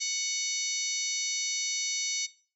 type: harmonic tone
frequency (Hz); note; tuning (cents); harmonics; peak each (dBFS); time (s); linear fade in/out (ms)
740; F#5; 0; 3 / 4 / 5 / 6 / 7 / 8 / 9 / 10; -38 / -43 / -39 / -35 / -42 / -32 / -41 / -41; 0-2.27; 20
effects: noise-tail reverb RT60 0.4 s tail -19 dB re dry